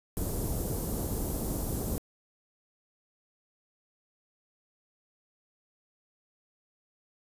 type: band-stop noise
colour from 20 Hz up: pink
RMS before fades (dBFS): -32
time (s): 0.17-1.98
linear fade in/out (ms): 0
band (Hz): 500 to 11000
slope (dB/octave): 12
effects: resampled to 32000 Hz